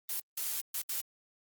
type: noise bursts at uneven times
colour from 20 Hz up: blue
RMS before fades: -35 dBFS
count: 4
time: 0.09-0.2 / 0.37-0.61 / 0.74-0.82 / 0.89-1.01 s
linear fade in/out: 5 ms
effects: Opus 24 kbps